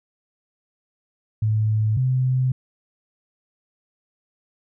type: tone pair in turn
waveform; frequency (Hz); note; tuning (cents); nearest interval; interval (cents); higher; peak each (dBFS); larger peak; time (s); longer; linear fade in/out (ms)
sine; 108.3 / 128.79; A2 / C3; -27 / -27; minor third; 300; second; -17; neither; 1.42-1.97 / 1.97-2.52; neither; 5
effects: none